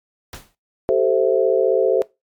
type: noise with exponential decay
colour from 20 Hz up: pink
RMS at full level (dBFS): -31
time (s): 0.33-0.55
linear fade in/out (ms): 2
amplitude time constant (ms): 47
type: chord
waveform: sine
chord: A minor seventh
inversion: third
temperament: equal with one note detuned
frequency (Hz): 384.6 / 440 / 523.3 / 659.3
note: G4 / A4 / C5 / E5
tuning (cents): -33 / 0 / 0 / 0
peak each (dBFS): -19 / -18 / -18 / -22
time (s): 0.89-2.02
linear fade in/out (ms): 0
effects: noise-tail reverb RT60 0.2 s tail -19 dB re dry + MP3 96 kbps